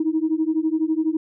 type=beating tone pair; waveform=sine; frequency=311.1 / 323.1 Hz; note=D#4 / E4; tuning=0 / -35 cents; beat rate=12 Hz; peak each=-21 dBFS; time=0-1.17 s; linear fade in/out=5 ms; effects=tanh soft clip ceiling -11 dBFS